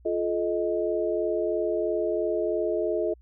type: tone cluster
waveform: sine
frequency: 347.8 / 430.8 / 627 Hz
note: F4 / A4 / D#5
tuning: -7 / -37 / +13 cents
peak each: -28 dBFS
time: 0.05-3.14 s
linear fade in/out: 10 ms
effects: added 60 Hz sine -51 dBFS peak until 3.21 s